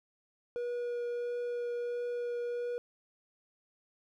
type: tone with vibrato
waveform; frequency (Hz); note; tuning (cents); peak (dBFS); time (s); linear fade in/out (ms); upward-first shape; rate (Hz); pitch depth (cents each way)
triangle; 481.6; B4; -44; -31; 0.56-2.78; 0; triangle; 1.5; 9
effects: none